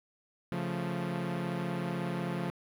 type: chord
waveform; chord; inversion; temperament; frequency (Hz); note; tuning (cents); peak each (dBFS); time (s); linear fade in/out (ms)
sawtooth; Db augmented; none; equal; 138.59 / 174.61 / 220; Db3 / F3 / A3; 0 / 0 / 0; -34 / -30 / -36; 0.52-2.5; 0
effects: low-pass 3000 Hz 12 dB/octave + 10-bit